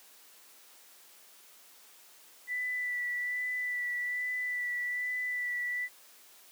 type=tone with vibrato; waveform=sine; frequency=1975.5 Hz; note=B6; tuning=in tune; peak=-31 dBFS; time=2.47-5.89 s; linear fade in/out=50 ms; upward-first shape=sine; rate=1.2 Hz; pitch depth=17 cents each way; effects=white hiss -57 dBFS RMS until 6.51 s + high-pass 300 Hz 12 dB/octave